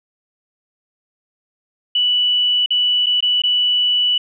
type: tone with dropouts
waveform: sine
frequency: 2960 Hz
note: F#7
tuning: in tune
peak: -13 dBFS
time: 1.95-4.18 s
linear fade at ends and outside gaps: 5 ms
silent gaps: 2.661-2.705 / 3.061-3.066 / 3.206-3.225 / 3.42-3.436 s
effects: none